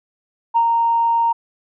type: tone with ADSR envelope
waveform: sine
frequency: 927 Hz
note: A#5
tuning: 10 cents flat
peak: -10 dBFS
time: 0.54-1.33 s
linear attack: 26 ms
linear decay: 71 ms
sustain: -3 dB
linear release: 13 ms
effects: tanh soft clip ceiling -6 dBFS